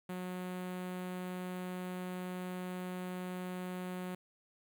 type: tone with notch filter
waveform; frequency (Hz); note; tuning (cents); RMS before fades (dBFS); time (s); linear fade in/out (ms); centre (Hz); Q
sawtooth; 182.1; F#3; -27; -41; 0.09-4.15; 5; 5400; 1
effects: 12-bit